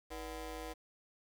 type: ring-modulated tone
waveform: 20% pulse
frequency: 266.7 Hz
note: C4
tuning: 33 cents sharp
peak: -34 dBFS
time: 0.1-0.74 s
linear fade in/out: 20 ms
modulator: 215 Hz
effects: 10-bit